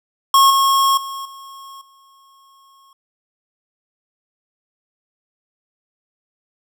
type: tone with level steps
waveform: square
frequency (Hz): 1089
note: C#6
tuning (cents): -31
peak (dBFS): -9 / -13 / -27 / -36 / -49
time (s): 0.34-2.93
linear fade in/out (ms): 2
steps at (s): 0.5 / 0.97 / 1.25 / 1.81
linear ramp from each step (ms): 5
effects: none